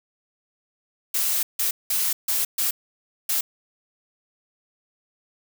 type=noise bursts at uneven times; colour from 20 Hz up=blue; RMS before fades=-23 dBFS; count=6; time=1.14-1.43 / 1.59-1.71 / 1.9-2.13 / 2.28-2.45 / 2.58-2.71 / 3.29-3.41 s; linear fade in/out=5 ms; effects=none